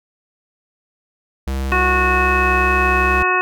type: tone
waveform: square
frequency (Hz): 66.8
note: C2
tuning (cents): +36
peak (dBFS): -20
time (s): 1.47-3.23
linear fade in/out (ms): 5
type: harmonic tone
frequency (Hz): 366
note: F#4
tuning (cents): -19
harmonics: 1 / 2 / 3 / 4 / 5 / 7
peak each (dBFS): -22 / -24 / -18 / -22 / -22 / -20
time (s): 1.72-3.41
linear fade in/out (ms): 0
effects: none